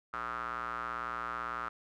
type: tone with band-pass filter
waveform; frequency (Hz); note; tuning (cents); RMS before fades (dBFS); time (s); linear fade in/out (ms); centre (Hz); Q
square; 59; A#1; +22; -38; 0.13-1.69; 5; 1300; 7
effects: none